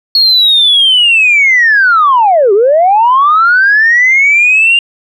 sine linear two-way sweep, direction down then up, 4346 to 380 to 2816 Hz, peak -3 dBFS, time 0.15-4.79 s, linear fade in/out 2 ms, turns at 2.53 s, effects tanh soft clip ceiling 0 dBFS

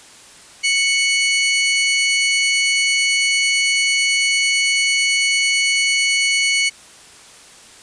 sawtooth tone pair together, 2217 / 2959 Hz, C#7 / F#7, 0 / -1 cents, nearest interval perfect fourth, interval 499 cents, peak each -12 / -18 dBFS, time 0.63-6.7 s, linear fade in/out 20 ms, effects white hiss -43 dBFS RMS until 7.82 s + resampled to 22050 Hz

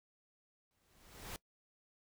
pink noise with exponential growth, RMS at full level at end -43 dBFS, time 0.71-1.36 s, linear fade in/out 0 ms, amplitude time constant 140 ms, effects noise-tail reverb RT60 0.1 s tail -21 dB re dry

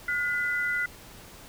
sine tone pair together, 1438 / 2005 Hz, F#6 / B6, -50 / +26 cents, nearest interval tritone, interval 576 cents, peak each -28 dBFS, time 0.08-0.86 s, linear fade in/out 5 ms, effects pink hiss -48 dBFS RMS until 1.48 s

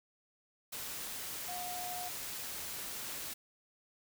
sine tone in noise, 719 Hz, F#5, 50 cents flat, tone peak -41 dBFS, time 1.48-2.09 s, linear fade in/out 10 ms, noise white, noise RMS -42 dBFS, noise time 0.72-3.34 s, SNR -2 dB, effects none

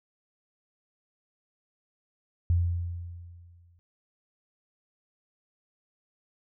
sine tone with exponential decay, 86.5 Hz, F2, 16 cents flat, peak -19 dBFS, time 2.5-3.79 s, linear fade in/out 0 ms, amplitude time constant 280 ms, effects none

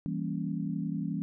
sine chord, E diminished seventh, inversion none, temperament equal, 164.81 / 196 / 233.1 / 277.2 Hz, E3 / G3 / Bb3 / Db4, 0 / 0 / 0 / 0 cents, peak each -34 / -35 / -38 / -37 dBFS, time 0.06-1.22 s, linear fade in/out 0 ms, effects none

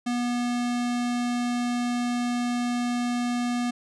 square tone, 242.6 Hz, B3, 31 cents flat, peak -25 dBFS, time 0.06-3.71 s, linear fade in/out 10 ms, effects resampled to 22050 Hz

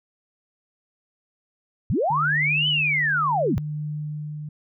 sine linear two-way sweep, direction up then down, 73 to 3050 to 73 Hz, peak -19 dBFS, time 1.9-3.58 s, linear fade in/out 0 ms, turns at 2.68 s
sine tone with tremolo, 150.5 Hz, D3, 43 cents sharp, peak -26 dBFS, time 2.1-4.49 s, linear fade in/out 5 ms, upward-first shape sine, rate 0.73 Hz, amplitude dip 40%
effects none

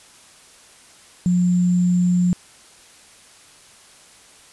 sine tone with sample-and-hold, 178.1 Hz, F3, 34 cents sharp, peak -14 dBFS, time 1.26-2.33 s, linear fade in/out 0 ms, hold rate 7350 Hz, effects white hiss -48 dBFS RMS until 4.52 s + resampled to 24000 Hz

